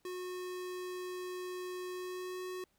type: tone with pitch glide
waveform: square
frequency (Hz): 363.9 to 367.5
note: F#4 to F#4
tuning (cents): -29 to -12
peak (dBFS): -40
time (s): 0.05-2.64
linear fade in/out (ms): 2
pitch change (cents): +17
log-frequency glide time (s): 1.92-2.43
effects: pink hiss -75 dBFS RMS until 2.78 s